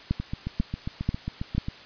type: two click trains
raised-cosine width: 5 ms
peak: -17 / -11 dBFS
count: 12 / 4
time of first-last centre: 0.2-1.684 / 0.11-1.581 s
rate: 7.41 / 2.04 Hz
effects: white hiss -46 dBFS RMS until 1.85 s + resampled to 11025 Hz